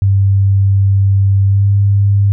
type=tone with pitch glide; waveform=sine; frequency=98.2 to 100.21 Hz; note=G2 to G2; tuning=+4 to +39 cents; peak=-7 dBFS; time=0.02-2.32 s; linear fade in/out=0 ms; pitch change=+35 cents; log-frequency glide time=1.47-1.65 s; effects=none